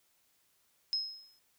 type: tone with exponential decay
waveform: sine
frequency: 5140 Hz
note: E8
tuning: 45 cents flat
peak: -27 dBFS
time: 0.93-1.39 s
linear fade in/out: 0 ms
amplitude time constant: 100 ms
effects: white hiss -72 dBFS RMS until 1.58 s